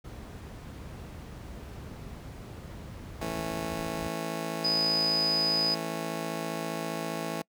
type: noise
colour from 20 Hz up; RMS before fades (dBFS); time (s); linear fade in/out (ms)
brown; -39; 0.04-4.08; 10
type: chord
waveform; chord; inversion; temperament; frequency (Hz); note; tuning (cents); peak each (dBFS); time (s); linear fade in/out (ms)
15% pulse; A major; second; just; 165 / 220 / 275; E3 / A3 / C#4; +2 / 0 / -14; -29 / -31 / -32; 3.21-7.42; 5
type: tone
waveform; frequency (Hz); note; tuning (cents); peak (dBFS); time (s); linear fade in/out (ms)
sine; 4978; D#8; 0; -24; 4.64-5.75; 10
effects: noise-tail reverb RT60 0.1 s tail -26 dB re dry + high-pass 60 Hz 12 dB/octave